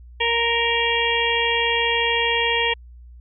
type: harmonic tone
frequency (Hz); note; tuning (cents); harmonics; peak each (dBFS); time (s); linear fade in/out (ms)
466.2; A#4; 0; 1 / 2 / 4 / 5 / 6 / 7; -25 / -25 / -25 / -25 / -25 / -25; 0.2-2.74; 10
effects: added 60 Hz sine -40 dBFS peak until 3.2 s